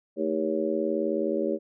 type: harmonic tone with a mistuned harmonic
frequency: 79.3 Hz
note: D#2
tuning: 33 cents sharp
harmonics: 3 / 4 / 5 / 6 / 7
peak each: -32 / -30 / -29 / -34 / -30 dBFS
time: 0.16-1.59 s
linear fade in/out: 50 ms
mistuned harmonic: 3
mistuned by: -110 cents
effects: none